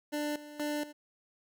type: tone with tremolo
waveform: 25% pulse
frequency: 296.4 Hz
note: D4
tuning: 16 cents sharp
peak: -28 dBFS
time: 0.12-0.93 s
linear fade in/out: 20 ms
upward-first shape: square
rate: 2.1 Hz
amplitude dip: 80%
effects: none